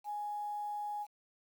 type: tone with quantisation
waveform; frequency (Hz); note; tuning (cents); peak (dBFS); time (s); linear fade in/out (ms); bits
sine; 830.6; G#5; 0; -36; 0.04-1.07; 50; 10
effects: none